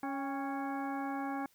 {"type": "harmonic tone with a mistuned harmonic", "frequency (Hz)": 277.2, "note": "C#4", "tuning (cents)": 0, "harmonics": [1, 2, 3, 4, 5, 6, 8], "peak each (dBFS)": [-37, -48, -39, -45, -49, -48, -53], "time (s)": [0.03, 1.46], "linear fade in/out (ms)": 2, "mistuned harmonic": 3, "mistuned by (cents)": -48, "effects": ["white hiss -68 dBFS RMS until 1.54 s"]}